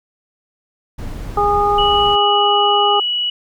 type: noise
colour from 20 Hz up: brown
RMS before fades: -27 dBFS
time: 0.98-2.16 s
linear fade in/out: 10 ms
type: harmonic tone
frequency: 410.2 Hz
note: G#4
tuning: 21 cents flat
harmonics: 1 / 2 / 3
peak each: -18 / -15 / -17 dBFS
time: 1.37-3 s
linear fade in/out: 5 ms
type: tone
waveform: sine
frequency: 2934 Hz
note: F#7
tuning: 15 cents flat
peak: -16 dBFS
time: 1.78-3.3 s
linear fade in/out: 5 ms
effects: none